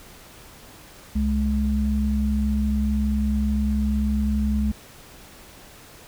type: tone pair together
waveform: sine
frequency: 66.6 / 211.4 Hz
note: C2 / G#3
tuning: +31 / +31 cents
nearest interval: octave + minor sixth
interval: 2000 cents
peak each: -22 / -22 dBFS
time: 1.15-4.72 s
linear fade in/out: 10 ms
effects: pink hiss -46 dBFS RMS until 6.07 s